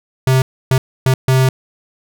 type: tone bursts at uneven times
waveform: square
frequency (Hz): 130.81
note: C3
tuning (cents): 0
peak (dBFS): -10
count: 4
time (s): 0.27-0.42 / 0.71-0.78 / 1.06-1.14 / 1.28-1.49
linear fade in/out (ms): 2
effects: none